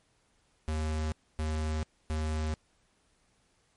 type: tone bursts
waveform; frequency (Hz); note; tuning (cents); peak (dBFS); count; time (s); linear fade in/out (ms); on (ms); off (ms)
square; 77.78; D#2; 0; -30; 3; 0.68-2.54; 0; 440; 270
effects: pink hiss -70 dBFS RMS until 3.76 s + MP3 48 kbps